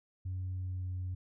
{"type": "tone with pitch glide", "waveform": "sine", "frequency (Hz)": [92.5, 91.54], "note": ["F#2", "F#2"], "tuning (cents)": [0, -18], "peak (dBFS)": -33, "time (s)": [0.25, 1.15], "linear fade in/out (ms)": 10, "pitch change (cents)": -18, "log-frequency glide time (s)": [0.53, 0.88], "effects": ["tanh soft clip ceiling -32 dBFS"]}